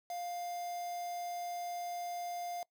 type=tone with quantisation; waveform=triangle; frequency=702 Hz; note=F5; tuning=9 cents sharp; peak=-36 dBFS; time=0.1-2.63 s; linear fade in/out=2 ms; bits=8; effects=noise-tail reverb RT60 0.1 s tail -22 dB re dry